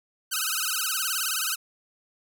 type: tone with vibrato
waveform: 5% pulse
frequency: 1396.9 Hz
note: F6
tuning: in tune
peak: -14 dBFS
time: 0.31-1.56 s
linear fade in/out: 20 ms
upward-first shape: sine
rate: 19 Hz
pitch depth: 190 cents each way
effects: none